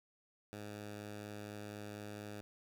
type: tone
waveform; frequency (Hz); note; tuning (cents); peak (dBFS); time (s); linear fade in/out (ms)
10% pulse; 104.2; G#2; +6; -37; 0.53-2.41; 0
effects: none